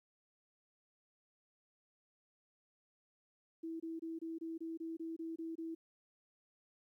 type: tone bursts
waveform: sine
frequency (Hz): 327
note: E4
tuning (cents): -14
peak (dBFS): -40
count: 11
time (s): 3.63-5.75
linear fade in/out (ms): 10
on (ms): 170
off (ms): 25
effects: 13-bit